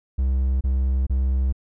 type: tone bursts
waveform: triangle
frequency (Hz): 65.41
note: C2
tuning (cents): 0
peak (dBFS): -16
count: 3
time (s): 0.18-1.526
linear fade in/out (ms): 10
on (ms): 430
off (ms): 28
effects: none